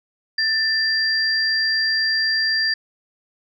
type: tone pair together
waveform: sine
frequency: 1778 / 4747 Hz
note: A6 / D8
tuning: +18 / +18 cents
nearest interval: octave + perfect fourth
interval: 1700 cents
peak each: -20 dBFS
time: 0.38-2.74 s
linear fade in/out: 5 ms
effects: none